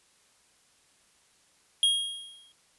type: tone with exponential decay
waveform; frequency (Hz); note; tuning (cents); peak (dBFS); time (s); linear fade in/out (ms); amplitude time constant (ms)
square; 3265; G#7; -30; -19; 1.83-2.52; 1; 150
effects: white hiss -64 dBFS RMS until 2.78 s + resampled to 24000 Hz